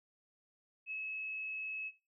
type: tone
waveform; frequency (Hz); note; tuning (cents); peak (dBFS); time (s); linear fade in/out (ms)
sine; 2582; E7; -37; -38; 0.86-1.92; 50
effects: noise-tail reverb RT60 0.3 s tail -19 dB re dry